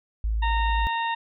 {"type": "tone", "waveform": "sine", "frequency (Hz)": 54.2, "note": "A1", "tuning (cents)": -25, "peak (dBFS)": -22, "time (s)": [0.24, 0.87], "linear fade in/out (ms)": 0}
{"type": "harmonic tone", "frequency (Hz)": 922, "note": "A#5", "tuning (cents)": -19, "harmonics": [1, 2, 3, 4], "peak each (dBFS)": [-25, -31, -35, -37], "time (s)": [0.42, 1.15], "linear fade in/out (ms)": 10}
{"effects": []}